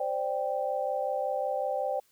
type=chord; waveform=sine; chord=C suspended second; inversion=none; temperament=just; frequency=523.3 / 588.7 / 784.9 Hz; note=C5 / D5 / G5; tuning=0 / +4 / +2 cents; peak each=-32 dBFS; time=0-2 s; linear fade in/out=5 ms; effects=white hiss -67 dBFS RMS until 2.11 s